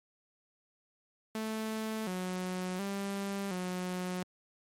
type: tone with pitch steps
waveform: sawtooth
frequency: 219.3 / 183.3 / 198.2 / 181.8 Hz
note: A3 / F#3 / G3 / F#3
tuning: -6 / -16 / +19 / -30 cents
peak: -30 dBFS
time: 1.35-4.23 s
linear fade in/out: 2 ms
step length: 720 ms
effects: MP3 64 kbps